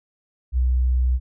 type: tone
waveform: sine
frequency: 62.8 Hz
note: B1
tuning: 30 cents sharp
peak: -16 dBFS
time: 0.52-1.2 s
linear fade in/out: 50 ms
effects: none